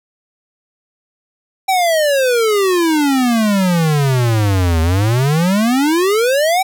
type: exponential two-way sweep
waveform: square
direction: down then up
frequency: 780 to 79.3 to 780 Hz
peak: -12 dBFS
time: 1.68-6.63 s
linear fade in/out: 10 ms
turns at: 4.81 s
effects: none